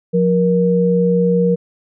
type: tone pair together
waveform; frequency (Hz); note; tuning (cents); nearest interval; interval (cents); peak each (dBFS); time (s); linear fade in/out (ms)
sine; 177.82 / 472.8; F3 / A#4; +31 / +24; octave + perfect fourth; 1693; -14; 0.13-1.56; 20
effects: none